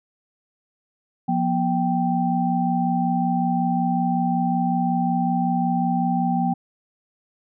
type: tone cluster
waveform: sine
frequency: 175.6 / 241 / 782 Hz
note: F3 / B3 / G5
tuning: +10 / -42 / -4 cents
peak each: -23 dBFS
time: 1.28-6.54 s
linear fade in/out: 10 ms
effects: none